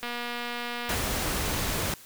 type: click train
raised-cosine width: 0.3 ms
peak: -18 dBFS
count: 221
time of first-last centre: 0.03-0.947 s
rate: 240 Hz
type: noise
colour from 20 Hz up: pink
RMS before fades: -29 dBFS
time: 0.89-1.94 s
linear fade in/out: 2 ms
effects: white hiss -50 dBFS RMS until 2.05 s